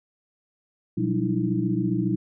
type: tone cluster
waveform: sine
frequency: 122.5 / 178.6 / 193.2 / 301.9 / 329.2 Hz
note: B2 / F3 / G3 / D4 / E4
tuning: -14 / +39 / -25 / +48 / -2 cents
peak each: -28 dBFS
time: 0.97-2.16 s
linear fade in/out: 10 ms
effects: none